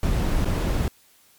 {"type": "noise with dropouts", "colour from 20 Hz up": "brown", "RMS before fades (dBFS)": -22, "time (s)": [0.03, 0.88], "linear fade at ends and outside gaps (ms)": 1, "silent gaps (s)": [0.447, 0.455], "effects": ["white hiss -57 dBFS RMS until 1.38 s", "MP3 96 kbps"]}